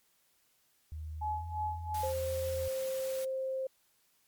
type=tone with pitch glide; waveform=sine; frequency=77.78 to 83.85 Hz; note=D#2 to E2; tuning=0 to +30 cents; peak=-38 dBFS; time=0.92-2.68 s; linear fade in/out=0 ms; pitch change=+130 cents; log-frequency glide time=1.24-1.45 s
type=tone with tremolo; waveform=sine; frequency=851 Hz; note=G#5; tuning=42 cents sharp; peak=-31 dBFS; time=1.21-2.13 s; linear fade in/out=10 ms; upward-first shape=sine; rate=2.9 Hz; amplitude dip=85%
type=noise; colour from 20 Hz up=white; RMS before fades=-46 dBFS; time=1.94-3.25 s; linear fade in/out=5 ms
type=tone; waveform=sine; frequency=527 Hz; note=C5; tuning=12 cents sharp; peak=-32 dBFS; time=2.03-3.67 s; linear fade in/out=5 ms
effects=white hiss -71 dBFS RMS until 4.27 s + MP3 96 kbps